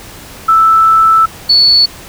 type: tone pair in turn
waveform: sine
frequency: 1318.5 / 4435 Hz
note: E6 / C#8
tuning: 0 / 0 cents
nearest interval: octave + major sixth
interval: 2100 cents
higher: second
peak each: -4 dBFS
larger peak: neither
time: 0.48-1.26 / 1.49-1.86 s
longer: first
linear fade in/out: 10 ms
effects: pink hiss -32 dBFS RMS until 2.08 s